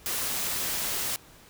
white noise, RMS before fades -30 dBFS, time 0.06-1.16 s, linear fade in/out 0 ms, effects pink hiss -53 dBFS RMS until 1.49 s

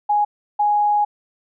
sine tone pair in turn, 830.6 / 830.6 Hz, G#5 / G#5, 0 / 0 cents, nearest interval unison, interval 0 cents, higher neither, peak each -14 dBFS, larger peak neither, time 0.09-0.25 / 0.59-1.05 s, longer second, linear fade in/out 10 ms, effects none

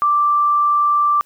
sine tone, 1174.7 Hz, D6, in tune, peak -12 dBFS, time 0.02-1.21 s, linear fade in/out 0 ms, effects white hiss -57 dBFS RMS until 1.25 s

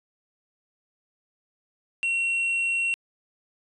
triangle tone, 2731 Hz, F7, 39 cents flat, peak -21 dBFS, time 2.03-2.94 s, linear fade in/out 0 ms, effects resampled to 24000 Hz

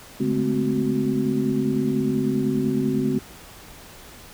sine tone cluster, 143.9 / 213.1 / 223.2 / 258.9 / 373.1 Hz, D3 / G#3 / A3 / C4 / F#4, -35 / +45 / +25 / -18 / +14 cents, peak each -28 / -26 / -29 / -23 / -27 dBFS, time 0.2-3.19 s, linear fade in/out 5 ms, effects pink hiss -44 dBFS RMS until 4.33 s

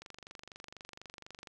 click train, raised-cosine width 0.2 ms, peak -30 dBFS, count 36, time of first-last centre 0.02-1.472 s, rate 24.1 Hz, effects none

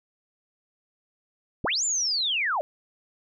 sine linear two-way sweep, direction up then down, 39.9 to 7340 to 546 Hz, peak -23 dBFS, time 1.64-2.61 s, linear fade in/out 0 ms, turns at 1.84 s, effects none

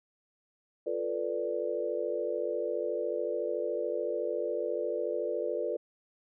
sine chord, B half-diminished seventh, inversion second, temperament equal, 349.2 / 440 / 493.9 / 587.3 Hz, F4 / A4 / B4 / D5, 0 / 0 / 0 / 0 cents, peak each -37 / -35 / -34 / -35 dBFS, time 0.86-5.77 s, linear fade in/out 10 ms, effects none

